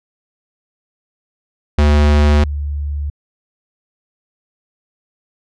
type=tone pair in turn; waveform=square / sine; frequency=73.9 / 72.46 Hz; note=D2 / D2; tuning=+11 / -23 cents; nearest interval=unison; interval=34 cents; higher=first; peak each=-9 / -18 dBFS; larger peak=first; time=1.78-2.44 / 2.44-3.1 s; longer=neither; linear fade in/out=5 ms; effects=low-pass 5000 Hz 12 dB/octave